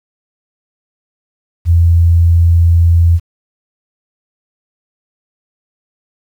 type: tone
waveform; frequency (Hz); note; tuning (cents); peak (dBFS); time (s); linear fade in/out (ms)
sine; 84.6; E2; +45; -5; 1.65-3.2; 50
effects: 7-bit